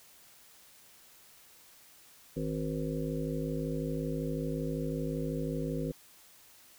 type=harmonic tone; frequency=52.7 Hz; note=G#1; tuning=26 cents sharp; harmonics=1 / 3 / 5 / 7 / 9 / 10; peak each=-42 / -35 / -37 / -41 / -39 / -43 dBFS; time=2.36-5.92 s; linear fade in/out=10 ms; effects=white hiss -58 dBFS RMS until 6.78 s